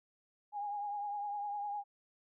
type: tone with vibrato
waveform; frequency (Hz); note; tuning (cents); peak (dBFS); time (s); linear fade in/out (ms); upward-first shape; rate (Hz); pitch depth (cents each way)
sine; 820; G#5; -22; -36; 0.52-1.84; 50; triangle; 9.9; 45
effects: none